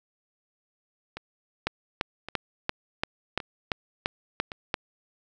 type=two click trains; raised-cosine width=0.3 ms; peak=-9 / -20 dBFS; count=10 / 4; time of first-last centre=1.67-4.742 / 1.17-4.518 s; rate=2.93 / 0.896 Hz; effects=none